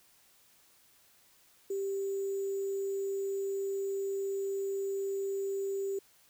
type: tone with sample-and-hold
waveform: sine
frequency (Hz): 392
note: G4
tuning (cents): 0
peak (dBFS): -31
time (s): 1.7-5.99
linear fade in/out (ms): 5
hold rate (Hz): 7350
effects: white hiss -64 dBFS RMS until 6.29 s